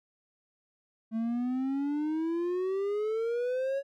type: exponential sweep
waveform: triangle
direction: up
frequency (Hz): 220.4 to 560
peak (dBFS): -26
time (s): 1.11-3.83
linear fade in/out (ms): 50
effects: none